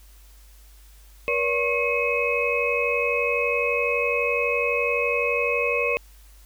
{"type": "tone cluster", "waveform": "sine", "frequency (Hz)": [479.1, 571, 1086, 2170, 2544], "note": ["A#4", "D5", "C#6", "C#7", "D#7"], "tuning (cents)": [47, -49, -36, -37, 38], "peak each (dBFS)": [-25, -28, -31, -32, -24], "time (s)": [1.28, 5.97], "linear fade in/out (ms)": 0, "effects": ["added 50 Hz sine -47 dBFS peak until 6.45 s", "white hiss -56 dBFS RMS until 6.45 s"]}